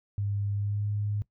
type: tone with pitch glide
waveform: sine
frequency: 101.3 to 103.55 Hz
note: G#2 to G#2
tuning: -43 to -5 cents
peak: -27 dBFS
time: 0.18-1.22 s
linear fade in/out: 0 ms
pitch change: +38 cents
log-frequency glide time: 0.53-0.86 s
effects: noise-tail reverb RT60 0.1 s tail -19 dB re dry